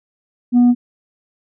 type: tone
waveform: sine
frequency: 243.7 Hz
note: B3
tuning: 23 cents flat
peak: -5 dBFS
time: 0.52-0.75 s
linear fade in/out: 50 ms
effects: tanh soft clip ceiling -7 dBFS